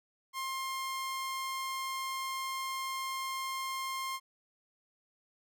sawtooth tone, 1061 Hz, C6, 24 cents sharp, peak -31 dBFS, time 0.33-4.2 s, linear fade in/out 50 ms, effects none

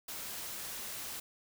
white noise, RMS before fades -42 dBFS, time 0.08-1.2 s, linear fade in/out 5 ms, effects none

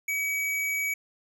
square tone, 2273 Hz, C#7, 43 cents sharp, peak -27 dBFS, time 0.08-0.94 s, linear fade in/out 5 ms, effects none

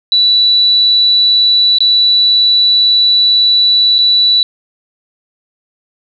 sine tone with dropouts, 3951 Hz, B7, in tune, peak -6 dBFS, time 0.12-4.43 s, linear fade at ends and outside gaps 1 ms, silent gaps 1.785-1.805 / 3.983-3.988 s, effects none

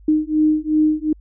sine beating tone pair, 306.5 / 309.2 Hz, D#4 / D#4, -26 / -11 cents, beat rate 2.7 Hz, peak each -17 dBFS, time 0.08-1.13 s, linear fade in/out 5 ms, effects added 50 Hz sine -42 dBFS peak until 1.2 s

